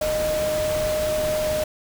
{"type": "tone in noise", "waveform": "sine", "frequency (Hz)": 615, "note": "D#5", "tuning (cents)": -20, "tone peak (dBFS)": -21, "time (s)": [0.01, 1.64], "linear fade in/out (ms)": 5, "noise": "pink", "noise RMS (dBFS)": -30, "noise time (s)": [0.01, 1.64], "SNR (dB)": 6, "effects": []}